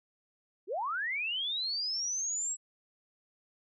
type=linear sweep; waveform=sine; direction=up; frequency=322.7 to 7750 Hz; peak=-31 dBFS; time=0.67-2.57 s; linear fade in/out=50 ms; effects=none